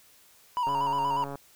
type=tone with vibrato; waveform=triangle; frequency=959 Hz; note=A#5; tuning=49 cents sharp; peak=-23 dBFS; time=0.57-1.24 s; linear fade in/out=0 ms; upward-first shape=square; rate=8.4 Hz; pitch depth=52 cents each way
type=click train; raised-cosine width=1 ms; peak=-24 dBFS; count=97; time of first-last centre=0.67-1.356 s; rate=140 Hz
effects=white hiss -58 dBFS RMS until 1.55 s